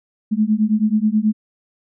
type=beating tone pair; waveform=sine; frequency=210 / 219.3 Hz; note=G#3 / A3; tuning=+19 / -6 cents; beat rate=9.3 Hz; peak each=-17 dBFS; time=0.31-1.33 s; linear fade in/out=20 ms; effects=none